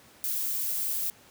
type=noise; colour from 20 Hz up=violet; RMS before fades=-30 dBFS; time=0.24-1.1 s; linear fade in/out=0 ms; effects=pink hiss -55 dBFS RMS until 1.3 s + high-pass 100 Hz 12 dB/octave